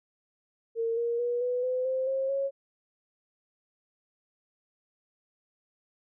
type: tone with pitch steps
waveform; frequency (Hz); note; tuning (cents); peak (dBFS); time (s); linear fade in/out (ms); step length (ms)
sine; 457.7 / 469.8 / 482.1 / 494.8 / 507.8 / 521.2 / 534.9 / 549; A#4 / A#4 / B4 / B4 / B4 / C5 / C5 / C#5; -32 / +13 / -42 / +3 / +48 / -7 / +38 / -17; -26; 0.75-2.51; 50; 220
effects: none